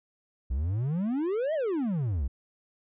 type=exponential two-way sweep; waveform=triangle; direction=up then down; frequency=58.6 to 660 to 58.6 Hz; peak=-24 dBFS; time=0.5-2.28 s; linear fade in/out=10 ms; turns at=1.54 s; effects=resampled to 8000 Hz